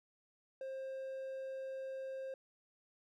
triangle tone, 531 Hz, C5, 25 cents sharp, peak -39 dBFS, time 0.61-2.34 s, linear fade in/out 2 ms, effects none

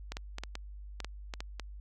clicks, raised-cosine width 0.2 ms, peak -21 dBFS, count 10, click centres 0.12 / 0.169 / 0.384 / 0.436 / 0.554 / 1.003 / 1.046 / 1.338 / 1.405 / 1.597 s, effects added 50 Hz sine -43 dBFS peak until 1.8 s

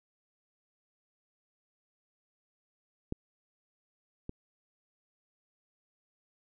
clicks, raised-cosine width 3 ms, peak -20 / -25 dBFS, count 2, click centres 3.124 / 4.294 s, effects none

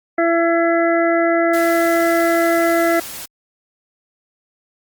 harmonic tone, 335.9 Hz, E4, 33 cents sharp, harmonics 1 / 2 / 4 / 5 / 6, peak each -17 / -16 / -23 / -26 / -24 dBFS, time 0.18-3 s, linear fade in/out 5 ms
white noise, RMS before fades -31 dBFS, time 1.53-3.26 s, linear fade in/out 10 ms
effects Opus 32 kbps

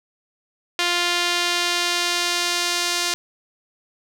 sawtooth tone with band-pass filter sweep, 350 Hz, F4, 4 cents sharp, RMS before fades -22 dBFS, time 0.79-3.14 s, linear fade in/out 0 ms, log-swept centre 3400 to 5100 Hz, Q 1, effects none

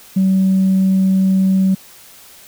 sine tone, 190.3 Hz, F#3, 49 cents sharp, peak -9 dBFS, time 0.16-1.75 s, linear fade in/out 10 ms, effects tanh soft clip ceiling -7 dBFS + white hiss -42 dBFS RMS until 2.47 s

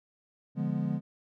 triangle chord, D diminished seventh, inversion none, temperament equal, 146.83 / 174.61 / 207.7 / 246.9 Hz, D3 / F3 / Ab3 / Cb4, 0 / 0 / 0 / 0 cents, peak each -31 / -31 / -31 / -34 dBFS, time 0.55-1.01 s, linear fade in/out 50 ms, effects none

